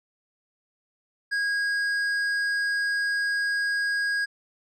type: tone with tanh clipping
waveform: sine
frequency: 1640 Hz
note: G#6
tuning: 22 cents flat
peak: -25 dBFS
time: 1.31-4.26 s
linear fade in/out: 20 ms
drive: 11 dB
effects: low-pass 8000 Hz 12 dB/octave